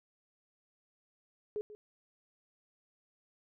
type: tone with echo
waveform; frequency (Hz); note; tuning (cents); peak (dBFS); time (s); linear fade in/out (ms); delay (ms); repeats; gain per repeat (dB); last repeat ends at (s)
sine; 421.1; G#4; +24; -33; 1.56-1.61; 0; 140; 1; -14; 1.75
effects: none